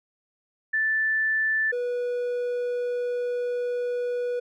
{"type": "tone pair in turn", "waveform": ["sine", "triangle"], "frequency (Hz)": [1760, 488.4], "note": ["A6", "B4"], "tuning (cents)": [0, -19], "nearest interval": "octave + minor seventh", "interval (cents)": 2219, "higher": "first", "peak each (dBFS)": [-21, -23], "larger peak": "first", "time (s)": [[0.73, 1.72], [1.72, 4.4]], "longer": "second", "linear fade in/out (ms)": 10, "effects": []}